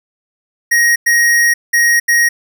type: tone bursts at uneven times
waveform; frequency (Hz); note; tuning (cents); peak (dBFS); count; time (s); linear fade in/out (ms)
square; 1881; A#6; +15; -9; 4; 0.71-0.96 / 1.06-1.54 / 1.73-2 / 2.08-2.29; 10
effects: none